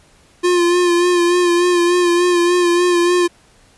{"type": "tone with vibrato", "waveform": "square", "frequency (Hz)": 351.2, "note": "F4", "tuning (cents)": 10, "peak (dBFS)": -12, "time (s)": [0.43, 3.28], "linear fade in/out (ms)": 20, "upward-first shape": "sine", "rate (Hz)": 3.4, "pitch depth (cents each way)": 33, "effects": ["pink hiss -51 dBFS RMS until 3.77 s", "resampled to 24000 Hz"]}